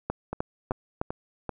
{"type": "two click trains", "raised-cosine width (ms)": 1, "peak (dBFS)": [-17, -13], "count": [4, 4], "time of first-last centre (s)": [[0.33, 1.493], [0.1, 1.015]], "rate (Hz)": [2.58, 3.28], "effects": []}